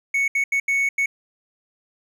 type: tone bursts at uneven times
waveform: triangle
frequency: 2217 Hz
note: C#7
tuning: in tune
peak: -16 dBFS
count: 5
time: 0.14-0.28 / 0.35-0.44 / 0.52-0.6 / 0.68-0.89 / 0.98-1.06 s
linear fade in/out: 5 ms
effects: none